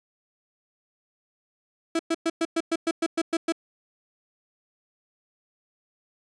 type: tone bursts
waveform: 35% pulse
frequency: 329.6 Hz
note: E4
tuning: in tune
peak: -20 dBFS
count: 11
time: 1.95-3.523 s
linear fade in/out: 5 ms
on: 43 ms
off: 110 ms
effects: resampled to 22050 Hz